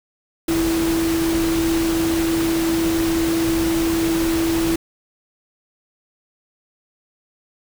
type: tone in noise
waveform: sine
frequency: 329.6 Hz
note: E4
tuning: in tune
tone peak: -17 dBFS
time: 0.48-4.76 s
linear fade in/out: 5 ms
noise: pink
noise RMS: -26 dBFS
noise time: 0.48-4.76 s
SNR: +6 dB
effects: none